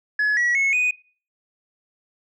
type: tone with pitch steps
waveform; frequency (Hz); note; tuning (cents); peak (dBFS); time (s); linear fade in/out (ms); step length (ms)
sine; 1698 / 1928.1 / 2189 / 2486; G#6 / B6 / C#7 / D#7; +38 / -42 / -22 / -2; -15; 0.19-0.91; 5; 180
effects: noise-tail reverb RT60 0.4 s tail -22 dB re dry + tanh soft clip ceiling -16 dBFS